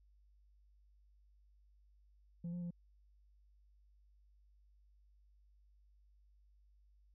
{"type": "tone with pitch steps", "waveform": "sine", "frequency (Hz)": [171.2, 175.9, 173.3], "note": ["F3", "F3", "F3"], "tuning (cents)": [-34, 13, -13], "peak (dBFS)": -37, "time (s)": [2.44, 2.707], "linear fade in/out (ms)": 5, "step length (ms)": 89, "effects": ["tanh soft clip ceiling -39 dBFS", "added 50 Hz sine -65 dBFS peak until 7.14 s"]}